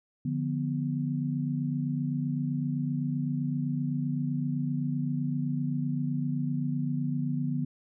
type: chord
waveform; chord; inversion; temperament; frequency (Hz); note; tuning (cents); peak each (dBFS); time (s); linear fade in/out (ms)
sine; B diminished; first; equal; 146.83 / 174.61 / 246.9; D3 / F3 / B3; 0 / 0 / 0; -30 / -35 / -31; 0.25-7.65; 5
effects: none